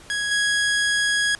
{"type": "tone with level steps", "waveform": "sawtooth", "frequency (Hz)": 1661.2, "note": "G#6", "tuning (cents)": 0, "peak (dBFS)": [-19, -15], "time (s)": [0.1, 1.35], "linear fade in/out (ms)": 0, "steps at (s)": 0.31, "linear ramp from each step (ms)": 5, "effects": ["pink hiss -46 dBFS RMS until 1.39 s", "resampled to 24000 Hz"]}